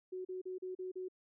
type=tone bursts; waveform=sine; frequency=370 Hz; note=F#4; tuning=in tune; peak=-39 dBFS; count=6; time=0.12-1.085 s; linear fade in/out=10 ms; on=130 ms; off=37 ms; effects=none